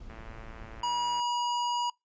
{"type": "noise", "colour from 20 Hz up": "brown", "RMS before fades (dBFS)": -45, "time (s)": [0, 0.81], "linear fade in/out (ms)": 5}
{"type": "click train", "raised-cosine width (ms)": 0.5, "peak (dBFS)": -33, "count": 124, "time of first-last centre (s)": [0.1, 1.198], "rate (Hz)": 112}
{"type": "tone", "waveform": "square", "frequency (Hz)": 964, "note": "B5", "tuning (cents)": -42, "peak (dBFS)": -28, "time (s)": [0.83, 1.9], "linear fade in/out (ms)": 5}
{"effects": ["noise-tail reverb RT60 0.2 s tail -26 dB re dry", "resampled to 16000 Hz"]}